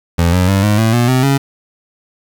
25% pulse tone with pitch steps, 85 / 91.1 / 97.64 / 104.65 / 112.16 / 120.21 / 128.84 / 138.08 Hz, F2 / F#2 / G2 / G#2 / A2 / B2 / C3 / C#3, -46 / -26 / -6 / +14 / +34 / -46 / -26 / -6 cents, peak -6 dBFS, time 0.18-1.38 s, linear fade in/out 10 ms, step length 150 ms, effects 7-bit

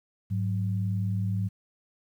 sine tone pair together, 103.72 / 184.8 Hz, G#2 / F#3, -2 / -2 cents, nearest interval minor seventh, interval 1000 cents, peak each -26 / -32 dBFS, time 0.3-1.49 s, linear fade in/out 20 ms, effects 10-bit

